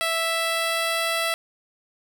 10% pulse tone with pitch glide, 659.3 to 663.1 Hz, E5 to E5, 0 to +10 cents, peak -14 dBFS, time 0.01-1.34 s, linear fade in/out 0 ms, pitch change +10 cents, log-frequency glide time 0.19-1.06 s, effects 9-bit

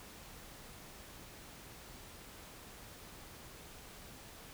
silence, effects pink hiss -53 dBFS RMS until 4.53 s

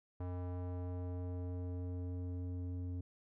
square tone with low-pass filter sweep, 89.7 Hz, F2, 47 cents sharp, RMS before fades -41 dBFS, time 0.2-3.01 s, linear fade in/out 5 ms, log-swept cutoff 910 to 280 Hz, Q 1.1, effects none

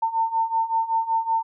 sine beating tone pair, 900 / 905.3 Hz, A5 / A5, +39 / +49 cents, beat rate 5.3 Hz, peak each -25 / -22 dBFS, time 0.02-1.43 s, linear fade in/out 10 ms, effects none

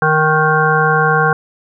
harmonic tone with a mistuned harmonic, 155.56 Hz, D#3, in tune, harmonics 1 / 3 / 5 / 7 / 9 / 10, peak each -17 / -17 / -17 / -17 / -17 / -17 dBFS, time 0.02-1.33 s, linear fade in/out 2 ms, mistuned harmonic 9, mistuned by +17 cents, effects none

